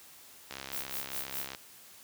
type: click train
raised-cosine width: 0.2 ms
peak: -22 dBFS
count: 71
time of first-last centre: 0.51-1.549 s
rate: 67.4 Hz
type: noise with tremolo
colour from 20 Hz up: violet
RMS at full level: -36 dBFS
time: 0.72-1.49 s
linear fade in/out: 10 ms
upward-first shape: sine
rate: 4.9 Hz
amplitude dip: 85%
effects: white hiss -54 dBFS RMS until 2.03 s + high-pass 60 Hz 12 dB/octave